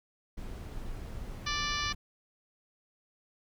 brown noise, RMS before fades -40 dBFS, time 0.37-1.95 s, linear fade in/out 10 ms
harmonic tone, 587.3 Hz, D5, in tune, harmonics 2 / 3 / 4 / 5 / 6 / 7 / 8 / 9 / 10, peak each -36 / -38 / -39 / -40 / -41 / -41 / -42 / -43 / -43 dBFS, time 1.46-1.93 s, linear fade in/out 10 ms
effects none

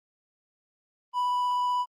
triangle tone with vibrato, 987.8 Hz, B5, in tune, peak -22 dBFS, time 1.13-1.86 s, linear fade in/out 50 ms, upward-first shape triangle, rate 16 Hz, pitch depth 8 cents each way, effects Opus 24 kbps

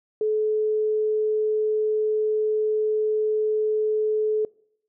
sine tone, 430 Hz, A4, 40 cents flat, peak -20 dBFS, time 0.21-4.45 s, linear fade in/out 2 ms, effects noise-tail reverb RT60 0.7 s tail -24 dB re dry

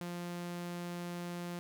sawtooth tone, 174.61 Hz, F3, in tune, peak -35 dBFS, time 0.01-1.59 s, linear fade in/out 0 ms, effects none

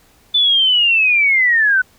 sine linear sweep, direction down, 3520 to 1480 Hz, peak -10 dBFS, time 0.34-1.82 s, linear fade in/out 10 ms, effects pink hiss -52 dBFS RMS until 1.98 s

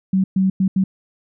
sine tone bursts at uneven times, 190 Hz, F#3, 46 cents sharp, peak -13 dBFS, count 4, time 0.13-0.24 / 0.36-0.5 / 0.6-0.68 / 0.76-0.84 s, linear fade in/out 5 ms, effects none

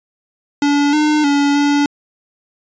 square tone with pitch steps, 287.4 / 302.6 / 285 / 287.9 Hz, D4 / D#4 / C#4 / D4, -37 / -48 / +48 / -34 cents, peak -12 dBFS, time 0.62-1.86 s, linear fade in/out 2 ms, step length 310 ms, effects resampled to 16000 Hz

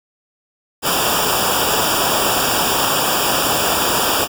pink noise with comb filter, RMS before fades -17 dBFS, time 0.82-4.28 s, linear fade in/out 50 ms, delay 0.48 ms, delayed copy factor -1, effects none

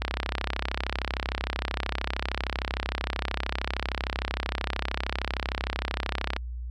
click train, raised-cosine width 0.3 ms, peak -11 dBFS, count 211, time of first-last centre 0.02-6.364 s, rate 33.1 Hz, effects added 60 Hz sine -32 dBFS peak until 6.7 s

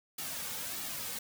white noise with flanger, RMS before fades -39 dBFS, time 0.18-1.19 s, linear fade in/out 5 ms, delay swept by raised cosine 1.9 to 3 ms, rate 1.6 Hz, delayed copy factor -0.6, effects none

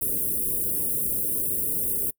white band-stop noise, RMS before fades -26 dBFS, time 0.01-2.11 s, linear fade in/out 10 ms, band 510 to 9400 Hz, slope 48 dB/octave, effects noise-tail reverb RT60 0.1 s tail -25 dB re dry

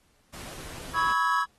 pink noise, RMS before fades -42 dBFS, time 0.33-1.13 s, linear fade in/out 10 ms
triangle chord, C# minor seventh, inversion third, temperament equal with one note detuned, 987.8 / 1108.7 / 1294.4 / 1661.2 Hz, B5 / C#6 / E6 / G#6, 0 / 0 / -32 / 0 cents, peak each -26 dBFS, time 0.93-1.46 s, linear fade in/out 50 ms
effects pink hiss -66 dBFS RMS until 1.58 s + AAC 32 kbps

